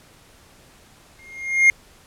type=tone with exponential growth; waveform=triangle; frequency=2129 Hz; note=C7; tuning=30 cents sharp; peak=-6 dBFS; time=1.19-1.7 s; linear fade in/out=1 ms; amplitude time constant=110 ms; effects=pink hiss -51 dBFS RMS until 2.06 s + low-pass 12000 Hz 12 dB/octave